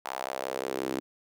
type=tone with high-pass filter sweep; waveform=sawtooth; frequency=65.7 Hz; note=C2; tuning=8 cents sharp; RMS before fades=-34 dBFS; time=0.05-1 s; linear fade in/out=0 ms; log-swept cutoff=860 to 300 Hz; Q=2.5; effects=none